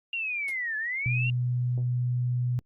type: linear two-way sweep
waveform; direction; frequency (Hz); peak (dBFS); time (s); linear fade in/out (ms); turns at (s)
sine; down then up; 2794 to 1703 to 2794; -28; 0.13-1.3; 2; 0.77
type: noise with exponential decay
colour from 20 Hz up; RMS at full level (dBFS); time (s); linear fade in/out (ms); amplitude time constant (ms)
white; -39; 0.48-0.58; 2; 20
type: tone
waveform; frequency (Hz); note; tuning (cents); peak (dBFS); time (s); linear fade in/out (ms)
sine; 123.47; B2; 0; -24; 1.06-2.59; 0
effects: Opus 32 kbps